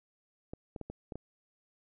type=clicks; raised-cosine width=2 ms; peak=-27 dBFS; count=6; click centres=0.535 / 0.762 / 0.813 / 0.9 / 1.122 / 1.156 s; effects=none